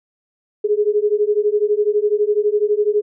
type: beating tone pair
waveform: sine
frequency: 411.9 / 423.9 Hz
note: G#4 / G#4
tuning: -14 / +35 cents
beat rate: 12 Hz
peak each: -17 dBFS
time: 0.64-3.02 s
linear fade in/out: 10 ms
effects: none